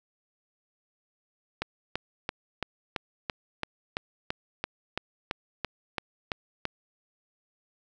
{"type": "click train", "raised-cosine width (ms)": 0.3, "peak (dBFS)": -13, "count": 16, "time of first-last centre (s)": [1.62, 6.654], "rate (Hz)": 2.98, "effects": []}